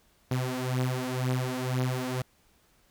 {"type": "beating tone pair", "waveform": "sawtooth", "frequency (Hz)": [126.7, 128.7], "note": ["B2", "C3"], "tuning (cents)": [45, -28], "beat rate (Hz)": 2, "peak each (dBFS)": [-26, -27], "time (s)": [0.31, 2.22], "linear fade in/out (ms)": 5, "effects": ["pink hiss -65 dBFS RMS until 2.9 s"]}